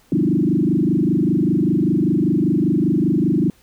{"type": "tone with frequency modulation", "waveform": "sine", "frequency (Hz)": 243.6, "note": "B3", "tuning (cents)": -24, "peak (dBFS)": -14, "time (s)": [0.12, 3.5], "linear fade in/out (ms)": 2, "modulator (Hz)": 25.1, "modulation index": 3.8, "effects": ["pink hiss -55 dBFS RMS until 3.62 s"]}